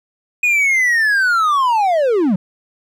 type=linear sweep; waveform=triangle; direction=down; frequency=2489 to 167.9 Hz; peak=-10 dBFS; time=0.43-2.36 s; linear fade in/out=5 ms; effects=none